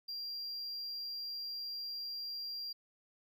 triangle tone, 4759 Hz, D8, 22 cents sharp, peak -38 dBFS, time 0.08-2.73 s, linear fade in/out 10 ms, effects none

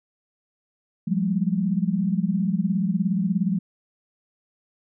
sine tone cluster, 174.1 / 193.7 / 210.7 Hz, F3 / G3 / G#3, -5 / -20 / +25 cents, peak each -24 / -24 / -26 dBFS, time 1.07-3.59 s, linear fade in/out 10 ms, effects none

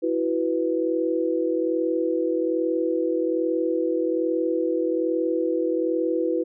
sine chord, E suspended second, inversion none, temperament just, 329.6 / 370.8 / 494.4 Hz, E4 / F#4 / B4, 0 / +4 / +2 cents, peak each -24 / -27 / -25 dBFS, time 0.02-6.44 s, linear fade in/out 20 ms, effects none

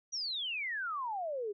sine exponential sweep, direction down, 5900 to 392 Hz, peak -34 dBFS, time 0.12-1.53 s, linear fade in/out 20 ms, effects none

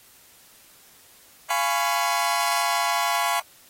sawtooth chord, C# dominant seventh, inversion first, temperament just, 693 / 831.5 / 997.9 / 1108.7 Hz, E#5 / G#5 / B5 / C#6, -14 / +2 / +18 / 0 cents, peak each -23 dBFS, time 1.5-3.4 s, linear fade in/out 5 ms, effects white hiss -53 dBFS RMS until 3.69 s + AAC 48 kbps

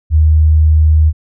sine tone, 77.78 Hz, D#2, in tune, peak -5 dBFS, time 0.1-1.13 s, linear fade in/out 50 ms, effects none

